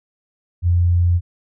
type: tone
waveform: sine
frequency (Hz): 87.31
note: F2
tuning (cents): 0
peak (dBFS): -12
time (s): 0.62-1.21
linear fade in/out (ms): 50
effects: none